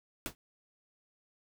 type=noise with exponential decay; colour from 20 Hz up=pink; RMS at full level=-32 dBFS; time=0.26-0.35 s; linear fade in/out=0 ms; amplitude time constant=19 ms; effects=none